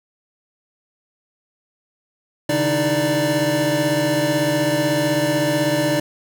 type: tone cluster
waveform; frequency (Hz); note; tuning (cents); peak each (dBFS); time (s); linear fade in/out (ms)
square; 134.2 / 152.4 / 302.8 / 318.8 / 588; C3 / D#3 / D#4 / D#4 / D5; +44 / -36 / -47 / +42 / +2; -28 / -28 / -23 / -26 / -21; 2.49-6; 5
effects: none